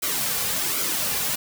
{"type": "noise with flanger", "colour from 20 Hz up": "white", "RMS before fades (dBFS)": -25, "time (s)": [0.02, 1.36], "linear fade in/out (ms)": 10, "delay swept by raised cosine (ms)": [1.1, 3.2], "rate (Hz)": 1.3, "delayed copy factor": -0.6, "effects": []}